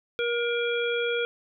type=harmonic tone; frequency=474.3 Hz; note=A#4; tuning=30 cents sharp; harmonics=1 / 3 / 5 / 7; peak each=-26 / -31 / -33 / -34 dBFS; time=0.19-1.25 s; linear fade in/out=0 ms; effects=none